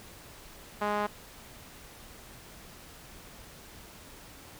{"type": "tone with band-pass filter", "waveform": "sawtooth", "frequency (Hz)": 207.7, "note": "G#3", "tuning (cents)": 0, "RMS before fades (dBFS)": -30, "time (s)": [0.81, 1.07], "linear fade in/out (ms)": 10, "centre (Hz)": 970, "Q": 1.4, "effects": ["pink hiss -50 dBFS RMS until 4.59 s"]}